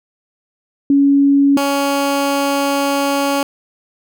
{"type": "tone pair in turn", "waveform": ["sine", "15% pulse"], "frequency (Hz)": [280, 280], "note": ["C#4", "C#4"], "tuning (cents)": [18, 18], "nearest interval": "unison", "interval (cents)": 0, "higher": "neither", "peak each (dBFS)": -8, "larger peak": "neither", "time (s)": [[0.9, 1.57], [1.57, 3.43]], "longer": "second", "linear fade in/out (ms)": 2, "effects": []}